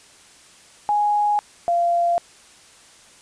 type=tone pair in turn; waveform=sine; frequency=830.6 / 689.8 Hz; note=G#5 / F5; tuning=0 / -22 cents; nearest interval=minor third; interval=322 cents; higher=first; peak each=-16 dBFS; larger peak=neither; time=0.89-1.39 / 1.68-2.18 s; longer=neither; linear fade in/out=0 ms; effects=white hiss -49 dBFS RMS until 3.21 s + resampled to 22050 Hz